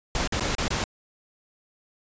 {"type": "noise with dropouts", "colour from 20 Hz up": "pink", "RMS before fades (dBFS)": -26, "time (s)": [0.15, 0.84], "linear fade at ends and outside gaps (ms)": 1, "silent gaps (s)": [[0.275, 0.323], [0.397, 0.407], [0.551, 0.583], [0.681, 0.705]], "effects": ["resampled to 16000 Hz"]}